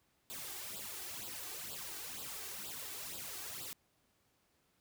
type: noise with flanger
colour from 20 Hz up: white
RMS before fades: -45 dBFS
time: 0.3-3.73 s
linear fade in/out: 0 ms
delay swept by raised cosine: 0.24 to 2.64 ms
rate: 2.1 Hz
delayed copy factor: +0.75
effects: pink hiss -75 dBFS RMS until 4.8 s + high-pass 60 Hz 12 dB/octave